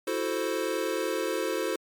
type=chord; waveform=square; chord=F# half-diminished seventh; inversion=third; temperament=equal; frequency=329.6 / 370 / 440 / 523.3 Hz; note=E4 / F#4 / A4 / C5; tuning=0 / 0 / 0 / 0 cents; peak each=-34 / -34 / -33 / -33 dBFS; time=0.07-1.76 s; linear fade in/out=5 ms; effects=MP3 96 kbps